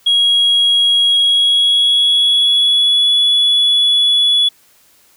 sine tone with pitch glide, 3300 to 3408 Hz, G#7 to G#7, -12 to +44 cents, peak -7 dBFS, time 0.06-4.49 s, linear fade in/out 10 ms, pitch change +56 cents, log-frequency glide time 1.08-3.13 s, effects tanh soft clip ceiling -7 dBFS + white hiss -51 dBFS RMS until 5.16 s

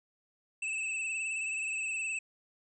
square tone with vibrato, 2623 Hz, E7, 9 cents flat, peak -33 dBFS, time 0.62-2.19 s, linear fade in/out 5 ms, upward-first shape triangle, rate 19 Hz, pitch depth 56 cents each way, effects resampled to 22050 Hz

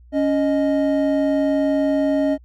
triangle tone pair together, 279.9 / 620 Hz, C#4 / D#5, +17 / -6 cents, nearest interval octave + major second, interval 1377 cents, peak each -16 / -18 dBFS, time 0.12-2.38 s, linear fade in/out 50 ms, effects added 60 Hz sine -44 dBFS peak until 2.44 s + Opus 48 kbps

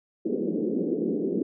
white band-pass noise, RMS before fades -27 dBFS, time 0.25-1.43 s, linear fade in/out 10 ms, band 190 to 440 Hz, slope 48 dB/octave, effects none

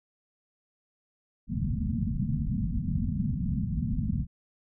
white low-pass noise, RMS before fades -29 dBFS, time 1.47-4.27 s, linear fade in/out 50 ms, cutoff 240 Hz, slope 96 dB/octave, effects none

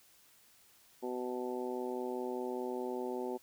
harmonic tone, 125.1 Hz, B2, 23 cents sharp, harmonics 2 / 3 / 4 / 5 / 6 / 7, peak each -42 / -38 / -43 / -48 / -49 / -45 dBFS, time 1.02-3.38 s, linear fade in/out 20 ms, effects white hiss -64 dBFS RMS until 3.42 s

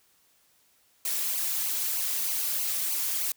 blue noise with flanger, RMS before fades -29 dBFS, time 1.05-3.32 s, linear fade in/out 2 ms, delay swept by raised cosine 0.55 to 3.95 ms, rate 3.2 Hz, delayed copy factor -0.95, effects white hiss -65 dBFS RMS until 3.36 s

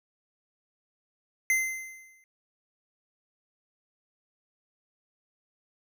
square tone with exponential decay, 2071 Hz, C7, 18 cents flat, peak -21 dBFS, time 1.5-2.24 s, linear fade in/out 1 ms, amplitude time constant 160 ms, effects none

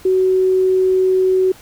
sine tone, 374.3 Hz, F#4, 20 cents sharp, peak -11 dBFS, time 0.05-1.52 s, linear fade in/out 5 ms, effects pink hiss -43 dBFS RMS until 1.61 s

